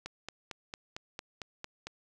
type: click train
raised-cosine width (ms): 0.2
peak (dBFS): -22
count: 9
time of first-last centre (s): 0.06-1.87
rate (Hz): 4.42
effects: none